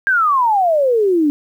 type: exponential sweep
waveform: sine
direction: down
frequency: 1627 to 283 Hz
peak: -11 dBFS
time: 0.07-1.3 s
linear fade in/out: 0 ms
effects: 8-bit